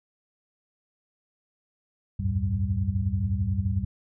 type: tone cluster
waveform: sine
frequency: 70.8 / 87.8 / 99.2 / 114.9 / 193.7 Hz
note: C#2 / F2 / G2 / A#2 / G3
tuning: +37 / +10 / +21 / -25 / -20 cents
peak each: -33 / -28 / -27 / -34 / -32 dBFS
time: 2.19-3.85 s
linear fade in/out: 10 ms
effects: none